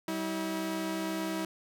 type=tone pair together; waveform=sawtooth; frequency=192.1 / 322.2 Hz; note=G3 / E4; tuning=-35 / -39 cents; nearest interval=major sixth; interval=896 cents; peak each=-33 / -29 dBFS; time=0.08-1.45 s; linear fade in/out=2 ms; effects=none